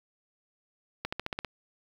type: accelerating click train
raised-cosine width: 0.3 ms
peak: -16 dBFS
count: 7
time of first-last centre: 1.05-1.447 s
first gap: 75 ms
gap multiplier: 0.95
effects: 7-bit